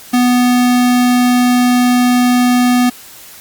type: tone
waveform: square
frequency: 246.9 Hz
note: B3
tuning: in tune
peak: -9 dBFS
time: 0.13-2.9 s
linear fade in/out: 10 ms
effects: white hiss -36 dBFS RMS until 3.4 s + Opus 48 kbps